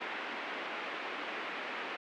white band-pass noise, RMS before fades -40 dBFS, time 0-1.97 s, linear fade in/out 20 ms, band 250 to 2600 Hz, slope 24 dB/octave, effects none

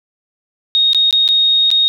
sine tone with dropouts, 3729 Hz, A#7, in tune, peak -9 dBFS, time 0.75-1.88 s, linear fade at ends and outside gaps 0 ms, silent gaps 0.932-0.947 / 1.109-1.127 / 1.278-1.288 / 1.704-1.714 s, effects none

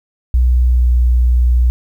sine tone with pitch glide, 61.74 to 60.93 Hz, B1 to B1, 0 to -23 cents, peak -8 dBFS, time 0.34-1.7 s, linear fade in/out 0 ms, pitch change -23 cents, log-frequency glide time 0.66-0.87 s, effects 8-bit

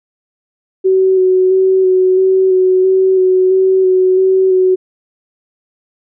sine tone with vibrato, 375 Hz, F#4, 23 cents sharp, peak -7 dBFS, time 0.84-4.76 s, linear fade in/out 20 ms, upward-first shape square, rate 1.5 Hz, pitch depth 15 cents each way, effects none

